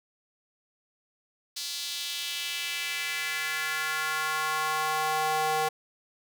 square tone with high-pass filter sweep, 155.56 Hz, D#3, in tune, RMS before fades -30 dBFS, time 1.56-5.69 s, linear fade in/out 10 ms, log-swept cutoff 4400 to 650 Hz, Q 2.2, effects none

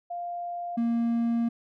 sine / triangle tone pair in turn, 698.5 / 233.1 Hz, F5 / A#3, 0 / 0 cents, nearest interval octave + perfect fifth, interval 1900 cents, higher first, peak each -31 / -21 dBFS, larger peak second, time 0.1-0.77 / 0.77-1.49 s, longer second, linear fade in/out 10 ms, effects none

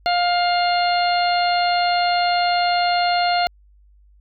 harmonic tone, 705 Hz, F5, 16 cents sharp, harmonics 1 / 2 / 3 / 4 / 5 / 6, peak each -17 / -26 / -28 / -29 / -34 / -26 dBFS, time 0.06-3.47 s, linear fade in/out 0 ms, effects added 50 Hz sine -49 dBFS peak until 4.2 s

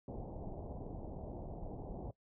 pink low-pass noise, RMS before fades -45 dBFS, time 0.08-2.11 s, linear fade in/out 2 ms, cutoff 820 Hz, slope 48 dB/octave, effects noise-tail reverb RT60 0.1 s tail -19 dB re dry

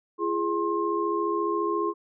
sine tone cluster, 340.4 / 414.8 / 1063 Hz, F4 / G#4 / C6, -44 / -2 / +27 cents, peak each -28 dBFS, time 0.18-1.94 s, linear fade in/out 50 ms, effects none

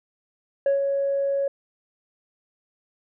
sine tone with ADSR envelope, 555 Hz, C#5, 2 cents sharp, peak -14 dBFS, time 0.66-1.48 s, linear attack 3 ms, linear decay 130 ms, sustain -6 dB, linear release 4 ms, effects tanh soft clip ceiling -16 dBFS

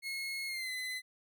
30% pulse tone with pitch glide, 2168 to 2023 Hz, C#7 to B6, -39 to +41 cents, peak -34 dBFS, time 0.02-1.02 s, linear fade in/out 50 ms, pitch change -120 cents, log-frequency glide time 0.47-0.71 s, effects none

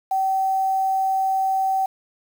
sine tone with quantisation, 768 Hz, G5, 36 cents flat, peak -18 dBFS, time 0.11-1.86 s, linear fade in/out 5 ms, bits 7, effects none

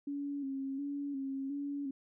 sine tone with vibrato, 277.2 Hz, C#4, in tune, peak -35 dBFS, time 0.07-1.91 s, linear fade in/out 5 ms, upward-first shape square, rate 1.4 Hz, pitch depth 42 cents each way, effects none

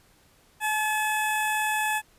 15% pulse tone with notch filter, 858 Hz, A5, 44 cents flat, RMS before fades -26 dBFS, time 0.6-2.02 s, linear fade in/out 50 ms, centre 4300 Hz, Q 1.1, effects pink hiss -60 dBFS RMS until 2.18 s + resampled to 32000 Hz

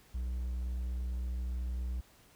triangle tone, 61.74 Hz, B1, in tune, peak -31 dBFS, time 0.14-2.01 s, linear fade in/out 10 ms, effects pink hiss -62 dBFS RMS until 2.35 s

